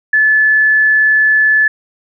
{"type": "tone", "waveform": "sine", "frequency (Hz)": 1731, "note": "A6", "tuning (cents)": -29, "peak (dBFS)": -7, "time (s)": [0.13, 1.68], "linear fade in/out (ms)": 5, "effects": []}